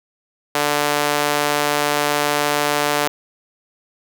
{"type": "tone with high-pass filter", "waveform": "sawtooth", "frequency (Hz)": 146.83, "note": "D3", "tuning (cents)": 0, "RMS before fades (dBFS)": -19, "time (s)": [0.55, 3.08], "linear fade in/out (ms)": 2, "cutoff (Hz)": 570, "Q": 0.82, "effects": []}